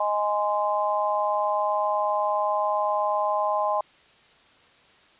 harmonic tone, 207.6 Hz, G#3, in tune, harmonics 3 / 4 / 5, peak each -26 / -26 / -26 dBFS, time 0-3.81 s, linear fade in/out 5 ms, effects white hiss -56 dBFS RMS until 5.19 s + resampled to 8000 Hz

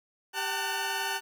20% pulse tone cluster, 393.1 / 767 / 898 / 1480 Hz, G4 / G5 / A5 / F#6, +5 / -38 / +35 / 0 cents, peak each -34 / -34 / -28 / -29 dBFS, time 0.33-1.21 s, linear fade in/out 50 ms, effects 10-bit

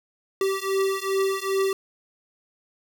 square beating tone pair, 386.4 / 388.9 Hz, G4 / G4, -25 / -14 cents, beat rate 2.5 Hz, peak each -26 dBFS, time 0.41-1.73 s, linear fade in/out 2 ms, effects none

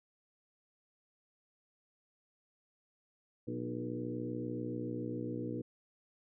harmonic tone with a mistuned harmonic, 60.3 Hz, B1, 41 cents flat, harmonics 2 / 3 / 4 / 5 / 6 / 7 / 8, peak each -43 / -49 / -42 / -41 / -46 / -48 / -45 dBFS, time 3.47-5.62 s, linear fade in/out 10 ms, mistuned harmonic 5, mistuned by +39 cents, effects none

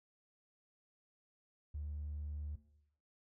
triangle tone, 74.2 Hz, D2, 18 cents sharp, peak -36 dBFS, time 1.74-2.56 s, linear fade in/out 10 ms, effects noise-tail reverb RT60 0.8 s tail -18 dB re dry + tanh soft clip ceiling -37 dBFS

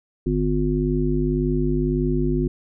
harmonic tone, 50.9 Hz, G#1, 34 cents flat, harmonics 1 / 3 / 5 / 7, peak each -24 / -24 / -24 / -24 dBFS, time 0.26-2.48 s, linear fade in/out 5 ms, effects none

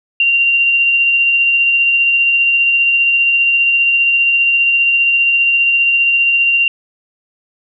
sine tone with tremolo, 2768 Hz, F7, 16 cents flat, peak -8 dBFS, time 0.2-6.68 s, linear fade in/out 2 ms, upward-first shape sine, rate 15 Hz, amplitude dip 25%, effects none

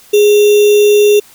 sine tone with sample-and-hold, 415.3 Hz, G#4, in tune, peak -4 dBFS, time 0.13-1.2 s, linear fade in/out 10 ms, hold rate 3150 Hz, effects white hiss -42 dBFS RMS until 1.34 s

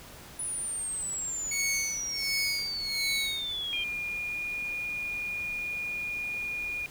sine exponential sweep, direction down, 10000 to 3136 Hz, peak -31 dBFS, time 0.39-3.84 s, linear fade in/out 5 ms
sawtooth tone with tremolo, 2217 Hz, C#7, in tune, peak -24 dBFS, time 1.51-3.53 s, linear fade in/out 5 ms, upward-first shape sine, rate 1.4 Hz, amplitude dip 95%
sine tone with pitch glide, 2418 to 2436 Hz, D7 to D#7, +50 to -37 cents, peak -31 dBFS, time 3.73-6.86 s, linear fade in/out 0 ms, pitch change +13 cents, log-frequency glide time 3.88-4.4 s
effects pink hiss -48 dBFS RMS until 6.9 s

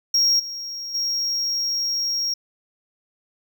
triangle tone with level steps, 5588 Hz, F8, in tune, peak -14 / -28 / -20 dBFS, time 0.14-2.34 s, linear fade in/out 5 ms, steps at 0.39 / 0.94 s, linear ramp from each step 10 ms, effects none

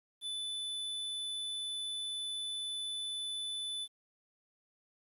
square tone, 3498 Hz, A7, 11 cents flat, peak -37 dBFS, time 0.21-3.88 s, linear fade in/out 50 ms, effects resampled to 32000 Hz + 11-bit

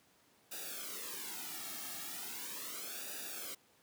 white noise with flanger, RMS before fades -44 dBFS, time 0.51-3.55 s, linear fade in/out 10 ms, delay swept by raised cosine 0.93 to 2.03 ms, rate 0.38 Hz, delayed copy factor -0.9, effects pink hiss -68 dBFS RMS until 3.82 s + high-pass 150 Hz 12 dB/octave

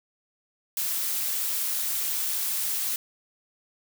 blue noise with amplitude modulation, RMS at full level -26 dBFS, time 0.77-2.96 s, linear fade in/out 2 ms, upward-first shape sine, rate 256 Hz, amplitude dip 45%, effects none

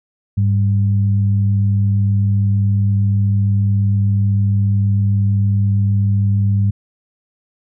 sine tone pair together, 101.81 / 196 Hz, G#2 / G3, -34 / 0 cents, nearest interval major seventh, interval 1134 cents, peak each -12 / -22 dBFS, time 0.37-6.71 s, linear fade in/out 10 ms, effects none

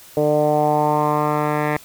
10% pulse tone with low-pass filter sweep, 150 Hz, D3, 37 cents sharp, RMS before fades -18 dBFS, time 0.17-1.77 s, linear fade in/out 2 ms, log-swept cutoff 530 to 1800 Hz, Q 3.5, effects white hiss -44 dBFS RMS until 1.84 s

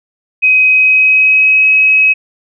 sine tone with pitch glide, 2524 to 2552 Hz, D#7 to D#7, +24 to +43 cents, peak -5 dBFS, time 0.42-2.14 s, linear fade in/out 20 ms, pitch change +19 cents, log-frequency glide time 0.66-1.64 s, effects none

